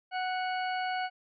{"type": "harmonic tone with a mistuned harmonic", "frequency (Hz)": 740, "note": "F#5", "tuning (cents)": 0, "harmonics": [1, 2, 3, 4, 6], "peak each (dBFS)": [-31, -37, -41, -43, -47], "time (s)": [0.11, 1.1], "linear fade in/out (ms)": 50, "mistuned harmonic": 4, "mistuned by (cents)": -28, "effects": []}